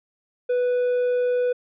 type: tone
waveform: triangle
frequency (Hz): 493.9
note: B4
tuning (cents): 0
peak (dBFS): -17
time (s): 0.49-1.53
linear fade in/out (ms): 10
effects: resampled to 8000 Hz